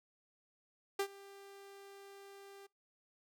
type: tone with ADSR envelope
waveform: sawtooth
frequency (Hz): 396.2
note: G4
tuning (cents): +18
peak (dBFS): -27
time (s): 0.99-2.67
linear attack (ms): 6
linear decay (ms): 75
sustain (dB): -22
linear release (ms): 13
effects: noise-tail reverb RT60 0.2 s tail -25 dB re dry